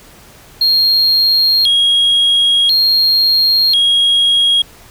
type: tone with vibrato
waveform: sine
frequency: 3729 Hz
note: A#7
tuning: in tune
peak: -6 dBFS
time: 0.61-4.62 s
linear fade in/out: 5 ms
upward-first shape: square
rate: 0.48 Hz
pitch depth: 220 cents each way
effects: tanh soft clip ceiling -7 dBFS + pink hiss -41 dBFS RMS until 4.9 s